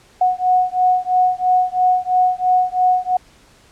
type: beating tone pair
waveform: sine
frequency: 732 / 735 Hz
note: F#5 / F#5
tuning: -19 / -12 cents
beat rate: 3 Hz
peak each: -16 dBFS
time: 0.21-3.17 s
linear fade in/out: 5 ms
effects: pink hiss -50 dBFS RMS until 3.71 s + low-pass 9000 Hz 12 dB/octave